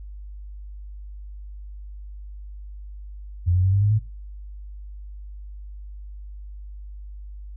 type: tone with pitch steps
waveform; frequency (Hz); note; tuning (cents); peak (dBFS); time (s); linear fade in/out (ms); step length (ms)
sine; 87.6 / 91.32 / 95.2 / 99.24 / 103.45 / 107.85; F2 / F#2 / F#2 / G2 / G#2 / A2; +6 / -22 / +50 / +22 / -6 / -34; -16; 3.46-3.994; 20; 89
effects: noise-tail reverb RT60 0.3 s tail -23 dB re dry + added 50 Hz sine -35 dBFS peak until 7.56 s